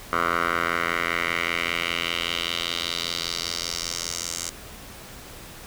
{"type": "tone with band-pass filter sweep", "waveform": "10% pulse", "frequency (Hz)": 85.1, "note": "F2", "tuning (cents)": -44, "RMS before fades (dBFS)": -27, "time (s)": [0.13, 4.5], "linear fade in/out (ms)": 0, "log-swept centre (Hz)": [1300, 7100], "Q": 2.4, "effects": ["pink hiss -42 dBFS RMS until 5.66 s"]}